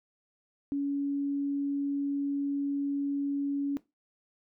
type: tone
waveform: sine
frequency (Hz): 281.7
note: C#4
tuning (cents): +28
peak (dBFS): -27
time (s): 0.72-3.77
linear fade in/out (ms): 0
effects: noise-tail reverb RT60 0.2 s tail -17 dB re dry

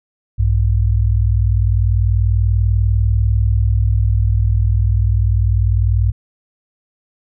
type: tone pair together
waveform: sine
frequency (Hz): 60.6 / 100.86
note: B1 / G2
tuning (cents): -32 / +50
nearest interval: major sixth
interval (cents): 882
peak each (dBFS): -14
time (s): 0.38-6.12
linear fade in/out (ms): 20
effects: none

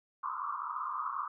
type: band-pass noise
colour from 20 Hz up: pink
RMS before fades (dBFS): -37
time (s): 0.23-1.28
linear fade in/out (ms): 2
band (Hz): 1000 to 1300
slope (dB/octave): 96
effects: none

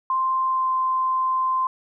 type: tone with pitch glide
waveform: sine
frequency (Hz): 1046.5 to 1039.9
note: C6 to C6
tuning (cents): 0 to -11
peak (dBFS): -19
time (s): 0.1-1.67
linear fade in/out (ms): 2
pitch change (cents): -11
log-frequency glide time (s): 0.44-0.71
effects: none

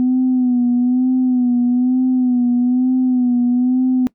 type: tone with vibrato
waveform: sine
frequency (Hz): 250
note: B3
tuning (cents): +21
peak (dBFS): -11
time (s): 0-4.07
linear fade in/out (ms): 0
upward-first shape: sine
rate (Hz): 1.1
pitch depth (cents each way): 47
effects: noise-tail reverb RT60 0.1 s tail -21 dB re dry + tanh soft clip ceiling -8 dBFS

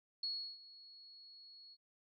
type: tone with ADSR envelope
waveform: sine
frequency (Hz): 4345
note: C#8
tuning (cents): -35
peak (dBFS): -36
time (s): 0.23-1.77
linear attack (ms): 4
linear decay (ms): 340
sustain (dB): -19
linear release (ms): 44
effects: none

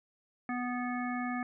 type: harmonic tone with a mistuned harmonic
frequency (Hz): 246.9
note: B3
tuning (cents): 0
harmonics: 1 / 3 / 5 / 7 / 9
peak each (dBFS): -34 / -39 / -41 / -42 / -44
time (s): 0.49-1.43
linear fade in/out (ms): 2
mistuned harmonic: 9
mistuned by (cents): -21
effects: none

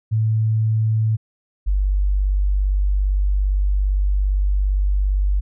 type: tone pair in turn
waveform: sine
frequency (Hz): 110 / 48.77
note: A2 / G1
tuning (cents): 0 / -8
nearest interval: octave + major second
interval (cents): 1408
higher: first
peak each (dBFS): -15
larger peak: neither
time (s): 0.11-1.17 / 1.66-5.41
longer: second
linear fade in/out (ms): 20
effects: none

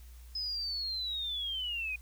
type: linear sweep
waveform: sine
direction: down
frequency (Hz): 5110 to 2452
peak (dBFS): -33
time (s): 0.35-1.96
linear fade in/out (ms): 5
effects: added 60 Hz sine -48 dBFS peak until 2.01 s + white hiss -62 dBFS RMS until 2.01 s

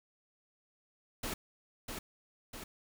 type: noise with echo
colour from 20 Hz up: pink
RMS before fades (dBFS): -38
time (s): 1.23-1.34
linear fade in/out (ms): 5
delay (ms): 650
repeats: 2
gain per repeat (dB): -4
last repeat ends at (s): 2.64
effects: none

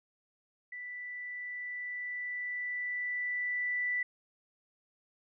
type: tone with level ramp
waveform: sine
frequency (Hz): 1975.5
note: B6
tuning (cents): 0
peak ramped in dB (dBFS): -40 to -29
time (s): 0.72-4.03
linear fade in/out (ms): 5
effects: none

